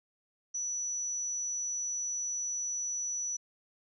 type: tone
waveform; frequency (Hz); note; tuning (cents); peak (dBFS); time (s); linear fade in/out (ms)
sine; 5920; F#8; 0; -32; 0.54-3.37; 10
effects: none